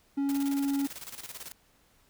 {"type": "tone", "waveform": "triangle", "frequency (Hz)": 278.8, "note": "C#4", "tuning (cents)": 10, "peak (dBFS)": -24, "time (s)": [0.17, 0.87], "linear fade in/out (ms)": 10}
{"type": "noise with tremolo", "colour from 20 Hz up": "white", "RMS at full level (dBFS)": -41, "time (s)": [0.29, 1.52], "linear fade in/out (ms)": 0, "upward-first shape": "square", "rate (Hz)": 18, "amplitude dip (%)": 70}
{"effects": ["pink hiss -65 dBFS RMS until 2.09 s"]}